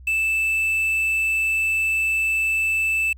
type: tone with quantisation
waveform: triangle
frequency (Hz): 2637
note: E7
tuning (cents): 0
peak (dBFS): -17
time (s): 0.07-3.13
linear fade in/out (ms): 5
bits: 7
effects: added 64 Hz sine -40 dBFS peak until 3.17 s